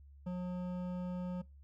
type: tone with hard clipping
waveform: sine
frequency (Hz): 180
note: F#3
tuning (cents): -47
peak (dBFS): -38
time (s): 0.26-1.42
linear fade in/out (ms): 10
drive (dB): 11
effects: noise-tail reverb RT60 0.3 s tail -25 dB re dry + added 70 Hz sine -54 dBFS peak until 1.63 s